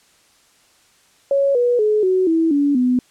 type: tone with pitch steps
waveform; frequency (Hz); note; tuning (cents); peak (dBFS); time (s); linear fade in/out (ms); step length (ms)
sine; 555 / 486 / 425.5 / 372.6 / 326.2 / 285.6 / 250.1; C#5 / B4 / G#4 / F#4 / E4 / D4 / B3; +2 / -28 / +42 / +12 / -18 / -48 / +22; -13; 1.31-2.99; 2; 240
effects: white hiss -55 dBFS RMS until 3.1 s + low-pass 9000 Hz 12 dB/octave